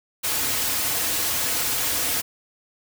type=noise with comb filter; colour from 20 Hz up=white; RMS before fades=-24 dBFS; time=0.23-2.22 s; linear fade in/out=20 ms; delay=5.1 ms; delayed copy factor=-0.55; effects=none